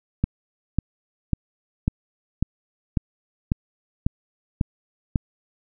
click train, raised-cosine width 5 ms, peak -7 dBFS, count 10, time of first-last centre 0.24-5.158 s, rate 1.83 Hz, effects none

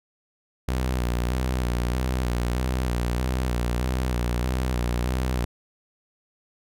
sawtooth tone with vibrato, 61.74 Hz, B1, in tune, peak -19 dBFS, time 0.68-5.45 s, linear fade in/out 5 ms, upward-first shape square, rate 1.6 Hz, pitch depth 49 cents each way, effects none

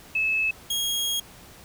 sine / sawtooth tone pair in turn, 2600 / 3276 Hz, E7 / G#7, -24 / -24 cents, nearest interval major third, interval 400 cents, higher second, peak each -21 dBFS, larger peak neither, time 0.15-0.51 / 0.7-1.2 s, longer second, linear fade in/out 5 ms, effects pink hiss -48 dBFS RMS until 1.64 s

